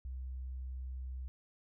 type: tone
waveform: sine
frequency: 64.3 Hz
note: C2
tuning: 30 cents flat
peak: -39 dBFS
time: 0.05-1.28 s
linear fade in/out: 0 ms
effects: none